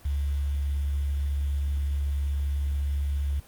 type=tone with quantisation; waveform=sine; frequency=70.7 Hz; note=C#2; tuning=35 cents sharp; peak=-24 dBFS; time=0.05-3.4 s; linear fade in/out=5 ms; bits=8; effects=pink hiss -53 dBFS RMS until 3.47 s + Opus 32 kbps